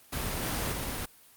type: noise with level steps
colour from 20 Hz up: pink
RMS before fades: -33 / -31 / -34 dBFS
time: 0.12-1.06 s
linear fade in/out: 10 ms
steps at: 0.42 / 0.72 s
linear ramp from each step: 10 ms
effects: white hiss -57 dBFS RMS until 1.36 s + Opus 32 kbps